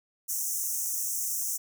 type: high-pass noise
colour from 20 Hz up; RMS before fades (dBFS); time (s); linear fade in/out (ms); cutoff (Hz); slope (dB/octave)
pink; -31; 0.28-1.58; 20; 5700; 96
effects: none